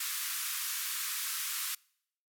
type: band-pass noise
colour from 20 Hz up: white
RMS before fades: -36 dBFS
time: 0-1.75 s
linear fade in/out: 5 ms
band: 1100 to 16000 Hz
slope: 48 dB/octave
effects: noise-tail reverb RT60 0.7 s tail -26 dB re dry